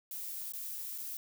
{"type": "noise with dropouts", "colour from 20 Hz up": "violet", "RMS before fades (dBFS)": -41, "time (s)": [0.11, 1.17], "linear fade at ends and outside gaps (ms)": 1, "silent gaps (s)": [[0.522, 0.535], [0.979, 0.983]], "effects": []}